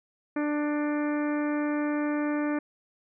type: harmonic tone with a mistuned harmonic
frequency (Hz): 295.9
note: D4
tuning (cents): +13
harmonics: 1 / 2 / 3 / 4 / 5 / 6 / 7 / 8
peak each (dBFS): -26 / -34 / -40 / -40 / -41 / -41 / -46 / -47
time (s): 0.36-2.59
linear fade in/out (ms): 5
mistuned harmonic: 7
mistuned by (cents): +28
effects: none